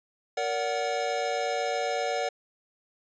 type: chord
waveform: square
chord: Bb augmented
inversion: none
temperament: equal with one note detuned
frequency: 466.2 / 574.2 / 740 Hz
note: Bb4 / D5 / F#5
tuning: 0 / -39 / 0 cents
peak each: -33 / -32 / -31 dBFS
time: 0.37-2.29 s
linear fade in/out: 5 ms
effects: resampled to 16000 Hz